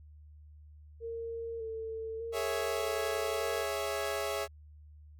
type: tone with vibrato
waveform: sine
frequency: 452.8 Hz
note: A4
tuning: 50 cents sharp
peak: -36 dBFS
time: 1-3.66 s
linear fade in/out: 50 ms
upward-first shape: square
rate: 0.83 Hz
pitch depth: 25 cents each way
type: chord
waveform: sawtooth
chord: C# minor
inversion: second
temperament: equal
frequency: 415.3 / 554.4 / 659.3 Hz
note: G#4 / C#5 / E5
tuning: 0 / 0 / 0 cents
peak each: -33 dBFS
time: 2.32-4.48 s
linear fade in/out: 50 ms
effects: added 75 Hz sine -51 dBFS peak until 5.19 s